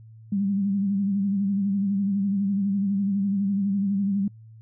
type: tone with vibrato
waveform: sine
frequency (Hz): 198.2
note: G3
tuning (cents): +19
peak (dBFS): -21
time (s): 0.32-4.28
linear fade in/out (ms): 5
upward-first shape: sine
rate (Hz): 12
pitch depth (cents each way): 56
effects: noise-tail reverb RT60 0.1 s tail -26 dB re dry + added 111 Hz sine -44 dBFS peak until 4.61 s